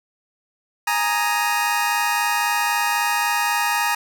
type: chord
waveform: 25% pulse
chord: Ab suspended second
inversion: none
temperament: just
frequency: 830.6 / 934.4 / 1245.9 Hz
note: Ab5 / Bb5 / Eb6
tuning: 0 / +4 / +2 cents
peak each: -20 / -18 / -22 dBFS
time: 0.87-3.95 s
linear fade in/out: 5 ms
effects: none